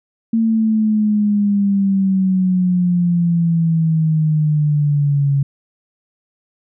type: exponential sweep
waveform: sine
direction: down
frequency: 227.3 to 138.59 Hz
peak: -12 dBFS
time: 0.33-5.43 s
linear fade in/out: 5 ms
effects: none